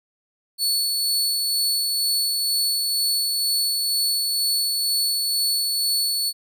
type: tone with tremolo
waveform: sawtooth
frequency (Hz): 4428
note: C#8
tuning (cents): -3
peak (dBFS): -16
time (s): 0.58-6.33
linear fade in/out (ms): 50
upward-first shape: sine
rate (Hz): 2.1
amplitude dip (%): 25
effects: none